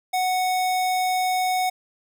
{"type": "tone", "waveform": "square", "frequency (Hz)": 739, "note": "F#5", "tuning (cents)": -2, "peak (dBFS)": -21, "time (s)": [0.13, 1.7], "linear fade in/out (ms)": 10, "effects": []}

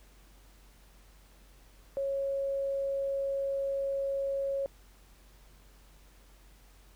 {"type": "tone", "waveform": "sine", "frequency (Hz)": 550, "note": "C#5", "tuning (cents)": -14, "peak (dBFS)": -29, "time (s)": [1.97, 4.66], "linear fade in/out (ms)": 0, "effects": ["added 47 Hz sine -56 dBFS peak until 6.95 s", "pink hiss -62 dBFS RMS until 6.95 s"]}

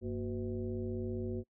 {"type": "tone with frequency modulation", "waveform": "sine", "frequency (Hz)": 233.1, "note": "A#3", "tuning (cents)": 0, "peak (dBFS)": -34, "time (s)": [0.01, 1.44], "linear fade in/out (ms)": 50, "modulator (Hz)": 137, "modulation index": 1.5, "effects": ["noise-tail reverb RT60 0.1 s tail -24 dB re dry"]}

